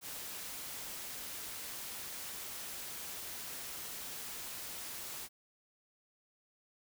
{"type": "noise", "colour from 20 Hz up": "white", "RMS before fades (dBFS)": -44, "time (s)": [0.01, 5.29], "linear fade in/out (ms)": 50, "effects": []}